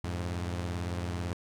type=beating tone pair; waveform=sawtooth; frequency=87.31 / 105.31 Hz; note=F2 / G#2; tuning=0 / +25 cents; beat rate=18 Hz; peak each=-29 / -35 dBFS; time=0.04-1.33 s; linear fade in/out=0 ms; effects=low-pass 9000 Hz 12 dB/octave + 11-bit